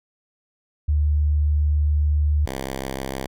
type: tone pair in turn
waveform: sine / 5% pulse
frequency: 74.4 / 66.51 Hz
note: D2 / C2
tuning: +23 / +29 cents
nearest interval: major second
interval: 194 cents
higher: first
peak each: -16 dBFS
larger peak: neither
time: 0.88-2.46 / 2.46-3.27 s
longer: first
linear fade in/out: 10 ms
effects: none